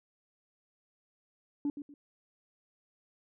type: tone with echo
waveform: sine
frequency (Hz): 288.3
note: D4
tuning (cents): -32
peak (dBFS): -27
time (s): 1.65-1.7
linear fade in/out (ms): 2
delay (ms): 120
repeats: 2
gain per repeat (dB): -11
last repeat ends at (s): 1.94
effects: tanh soft clip ceiling -26 dBFS